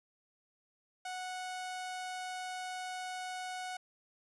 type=tone; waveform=sawtooth; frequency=737 Hz; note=F#5; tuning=7 cents flat; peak=-35 dBFS; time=1.05-3.77 s; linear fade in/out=5 ms; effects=resampled to 24000 Hz